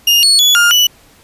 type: tone with pitch steps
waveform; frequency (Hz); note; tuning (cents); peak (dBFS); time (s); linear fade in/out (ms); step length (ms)
35% pulse; 2832 / 4382 / 3410 / 1411 / 2960; F7 / C#8 / G#7 / F6 / F#7; +23 / -21 / +45 / +17 / 0; -5; 0.07-0.87; 5; 160
effects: pink hiss -46 dBFS RMS until 1.23 s + resampled to 32000 Hz